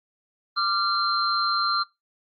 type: tone cluster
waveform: sine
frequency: 1180 / 1379 / 4139 Hz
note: D6 / F6 / C8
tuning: +8 / -22 / -20 cents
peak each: -25 dBFS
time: 0.56-1.84 s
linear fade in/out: 20 ms
effects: noise-tail reverb RT60 0.2 s tail -21 dB re dry + Opus 32 kbps